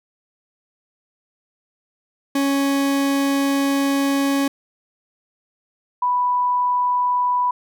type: tone pair in turn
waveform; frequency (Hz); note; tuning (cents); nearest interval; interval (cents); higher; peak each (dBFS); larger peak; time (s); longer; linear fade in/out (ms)
40% pulse / sine; 277.2 / 987.8; C#4 / B5; 0 / 0; octave + minor seventh; 2200; second; -16; neither; 2.35-4.48 / 6.02-7.51; first; 5
effects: none